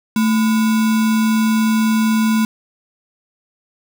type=tone with sample-and-hold; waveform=sine; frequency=220.5 Hz; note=A3; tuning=4 cents sharp; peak=-12 dBFS; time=0.16-2.45 s; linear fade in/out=2 ms; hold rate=1225 Hz; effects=none